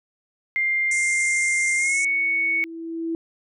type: tone with pitch glide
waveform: sine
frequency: 2100 to 2220 Hz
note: C7 to C#7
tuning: +6 to +2 cents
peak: -19 dBFS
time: 0.56-2.64 s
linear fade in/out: 0 ms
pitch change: +96 cents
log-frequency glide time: 1.76-2.02 s
type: band-pass noise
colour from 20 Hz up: white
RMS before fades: -30 dBFS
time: 0.91-2.05 s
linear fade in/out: 5 ms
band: 5700 to 9400 Hz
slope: 96 dB/octave
type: tone with exponential growth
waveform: sine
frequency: 329.6 Hz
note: E4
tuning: in tune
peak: -22 dBFS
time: 1.54-3.15 s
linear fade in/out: 1 ms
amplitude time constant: 350 ms
effects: none